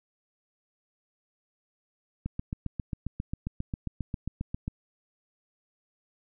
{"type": "click train", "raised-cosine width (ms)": 5, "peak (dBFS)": -19, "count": 19, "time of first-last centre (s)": [2.26, 4.679], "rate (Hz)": 7.44, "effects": []}